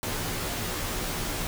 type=noise with comb filter; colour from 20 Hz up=pink; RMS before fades=-31 dBFS; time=0.03-1.47 s; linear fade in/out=0 ms; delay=15 ms; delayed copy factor=-0.75; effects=none